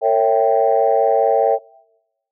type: chord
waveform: sine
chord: A# diminished seventh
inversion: none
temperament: equal with one note detuned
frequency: 455 / 554.4 / 659.3 / 784 Hz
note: A#4 / C#5 / E5 / G5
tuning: -42 / 0 / 0 / 0 cents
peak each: -17 dBFS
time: 0.01-1.59 s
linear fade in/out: 50 ms
effects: noise-tail reverb RT60 0.9 s tail -23 dB re dry + tanh soft clip ceiling -3 dBFS